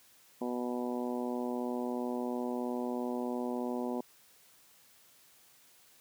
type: harmonic tone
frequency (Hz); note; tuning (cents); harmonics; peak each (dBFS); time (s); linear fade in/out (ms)
123; B2; -7; 2 / 3 / 4 / 5 / 6 / 7 / 8; -35 / -39 / -41 / -43 / -45 / -46 / -47; 0.41-4.01; 5
effects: white hiss -62 dBFS RMS until 6 s + high-pass 80 Hz 12 dB/octave